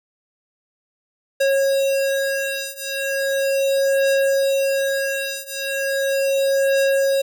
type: beating tone pair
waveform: square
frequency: 546 / 546.37 Hz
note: C#5 / C#5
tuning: -26 / -25 cents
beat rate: 0.37 Hz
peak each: -22 / -21 dBFS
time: 1.4-7.22 s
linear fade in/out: 10 ms
effects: none